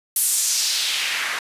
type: noise with band-pass filter sweep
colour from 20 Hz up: white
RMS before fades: -22 dBFS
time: 0.16-1.39 s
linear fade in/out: 2 ms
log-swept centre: 11000 to 1500 Hz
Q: 1.7
effects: resampled to 32000 Hz